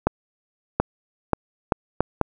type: accelerating click train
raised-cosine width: 1 ms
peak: -3 dBFS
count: 6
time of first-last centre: 0.07-2.213 s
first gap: 730 ms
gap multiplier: 0.73
effects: none